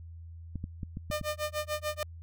clicks, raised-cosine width 5 ms, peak -24 dBFS, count 6, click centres 0.557 / 0.641 / 0.832 / 0.971 / 1.102 / 1.213 s
sawtooth tone with tremolo, 604 Hz, D5, 48 cents sharp, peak -25 dBFS, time 1.11-2.03 s, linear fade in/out 2 ms, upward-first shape sine, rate 6.8 Hz, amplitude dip 100%
effects added 83 Hz sine -43 dBFS peak until 2.22 s

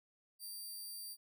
10% pulse tone, 4699 Hz, D8, in tune, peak -38 dBFS, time 0.39-1.17 s, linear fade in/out 50 ms, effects none

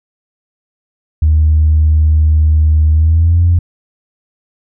sine tone with pitch glide, 77.4 to 86.38 Hz, D#2 to F2, -9 to -18 cents, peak -5 dBFS, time 1.22-3.59 s, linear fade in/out 5 ms, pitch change +191 cents, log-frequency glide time 2.92-3.42 s, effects tanh soft clip ceiling -2 dBFS

